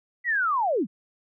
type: linear sweep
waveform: sine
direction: down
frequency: 1998 to 155.56 Hz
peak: -21 dBFS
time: 0.24-0.87 s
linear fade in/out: 50 ms
effects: none